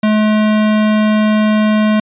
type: tone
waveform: square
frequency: 214 Hz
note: A3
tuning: 48 cents flat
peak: -10 dBFS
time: 0.03-2 s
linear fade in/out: 5 ms
effects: resampled to 8000 Hz